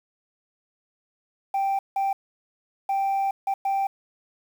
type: tone bursts at uneven times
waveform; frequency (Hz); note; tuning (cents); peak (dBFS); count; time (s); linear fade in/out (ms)
sine; 784; G5; 0; -19; 5; 1.54-1.79 / 1.96-2.13 / 2.89-3.31 / 3.47-3.54 / 3.65-3.87; 5
effects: tanh soft clip ceiling -20 dBFS + 8-bit